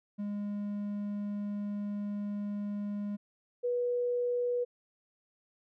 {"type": "tone pair in turn", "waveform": ["triangle", "sine"], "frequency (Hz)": [205, 487.6], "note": ["G#3", "B4"], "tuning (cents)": [-22, -22], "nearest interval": "octave + minor third", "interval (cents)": 1500, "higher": "second", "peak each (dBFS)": [-31, -28], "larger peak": "second", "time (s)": [[0.18, 3.17], [3.63, 4.65]], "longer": "first", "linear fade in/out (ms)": 20, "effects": []}